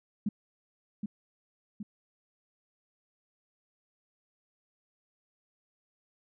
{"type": "tone with echo", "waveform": "sine", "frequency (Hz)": 207.7, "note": "G#3", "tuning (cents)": 0, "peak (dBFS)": -26, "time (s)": [0.26, 0.29], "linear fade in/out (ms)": 5, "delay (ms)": 770, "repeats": 2, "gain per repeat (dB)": -5, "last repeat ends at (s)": 1.83, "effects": []}